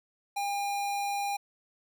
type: tone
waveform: square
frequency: 806 Hz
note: G5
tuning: 48 cents sharp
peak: -30 dBFS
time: 0.36-1.37 s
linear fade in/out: 10 ms
effects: none